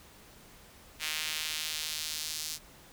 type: tone with high-pass filter sweep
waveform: sawtooth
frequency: 155.3 Hz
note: D#3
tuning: 3 cents flat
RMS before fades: -36 dBFS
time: 0.99-2.59 s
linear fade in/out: 50 ms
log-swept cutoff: 2500 to 5100 Hz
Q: 1.3
effects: pink hiss -55 dBFS RMS until 2.92 s